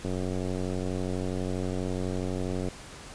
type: click train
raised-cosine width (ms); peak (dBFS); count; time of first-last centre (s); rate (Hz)
2; -19; 244; 0.05-2.686; 92.2
effects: pink hiss -45 dBFS RMS until 3.14 s + resampled to 22050 Hz